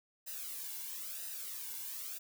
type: noise with flanger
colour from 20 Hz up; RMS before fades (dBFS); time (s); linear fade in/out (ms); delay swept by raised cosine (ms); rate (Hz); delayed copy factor
blue; -43; 0.26-2.19; 20; 0.89 to 1.61; 1; -0.75
effects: none